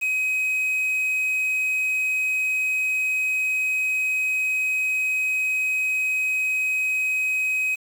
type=tone with quantisation; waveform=triangle; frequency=2529 Hz; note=D#7; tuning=28 cents sharp; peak=-19 dBFS; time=0.01-7.76 s; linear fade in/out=20 ms; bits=7; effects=none